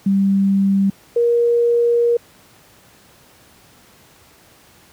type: tone pair in turn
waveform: sine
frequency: 196 / 472.9 Hz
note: G3 / A#4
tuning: 0 / +25 cents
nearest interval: octave + minor third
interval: 1525 cents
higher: second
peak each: -12 dBFS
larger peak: neither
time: 0.06-0.9 / 1.16-2.17 s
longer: second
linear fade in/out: 5 ms
effects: pink hiss -49 dBFS RMS until 4.92 s + high-pass 80 Hz 12 dB/octave